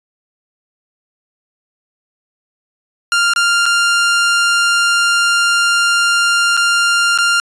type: tone with dropouts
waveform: sawtooth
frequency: 1396 Hz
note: F6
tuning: 1 cent flat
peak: -7 dBFS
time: 3.12-7.4 s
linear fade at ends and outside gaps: 1 ms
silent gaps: 3.336-3.361 / 3.657-3.662 / 6.568-6.574 / 7.177-7.186 s
effects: resampled to 22050 Hz